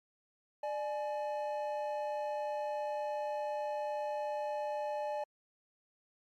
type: tone pair together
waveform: triangle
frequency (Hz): 596.1 / 846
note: D5 / G#5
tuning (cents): +26 / +32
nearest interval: tritone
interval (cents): 606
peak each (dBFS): -34 / -36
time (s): 0.63-5.24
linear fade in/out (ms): 5
effects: MP3 64 kbps

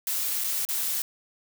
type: noise with dropouts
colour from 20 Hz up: blue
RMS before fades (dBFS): -28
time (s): 0.07-1.02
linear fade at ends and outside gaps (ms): 1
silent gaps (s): 0.439-0.443 / 0.651-0.688
effects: none

